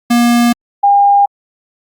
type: tone pair in turn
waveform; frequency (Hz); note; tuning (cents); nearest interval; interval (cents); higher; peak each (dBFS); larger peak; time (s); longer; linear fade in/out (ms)
square / sine; 238.2 / 805.8; A#3 / G5; +38 / +48; octave + major sixth; 2110; second; -8 / -5; second; 0.1-0.53 / 0.83-1.26; neither; 10
effects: Opus 48 kbps